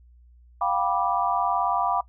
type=chord; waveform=sine; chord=G dominant seventh; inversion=third; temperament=just; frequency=705.6 / 784 / 980 / 1176 Hz; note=F5 / G5 / B5 / D6; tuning=+18 / 0 / -14 / +2 cents; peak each=-27 dBFS; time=0.61-2.01 s; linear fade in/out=5 ms; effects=noise-tail reverb RT60 0.1 s tail -19 dB re dry + added 60 Hz sine -50 dBFS peak until 2.08 s